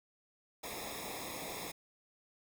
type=noise with comb filter; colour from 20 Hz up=pink; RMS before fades=-43 dBFS; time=0.63-1.72 s; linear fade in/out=10 ms; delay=0.67 ms; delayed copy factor=-0.85; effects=none